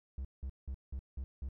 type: tone bursts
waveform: triangle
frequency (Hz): 66.4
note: C2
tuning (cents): +26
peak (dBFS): -35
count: 6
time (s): 0.18-1.488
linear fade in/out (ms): 0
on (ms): 68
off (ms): 180
effects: none